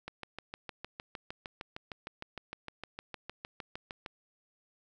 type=click train; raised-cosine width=0.3 ms; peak=-24 dBFS; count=27; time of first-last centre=0.08-4.062 s; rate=6.53 Hz; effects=none